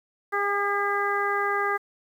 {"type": "harmonic tone with a mistuned harmonic", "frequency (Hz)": 404.8, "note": "G#4", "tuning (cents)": -44, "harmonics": [1, 2, 3, 4, 5], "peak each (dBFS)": [-29, -30, -27, -29, -32], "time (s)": [0.32, 1.78], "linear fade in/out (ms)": 20, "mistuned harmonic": 5, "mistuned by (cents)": -20, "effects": ["9-bit"]}